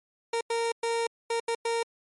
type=tone bursts at uneven times; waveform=30% pulse; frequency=462.7 Hz; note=A#4; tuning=13 cents flat; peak=-23 dBFS; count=6; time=0.33-0.41 / 0.5-0.72 / 0.83-1.07 / 1.3-1.4 / 1.48-1.55 / 1.65-1.83 s; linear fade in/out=5 ms; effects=MP3 48 kbps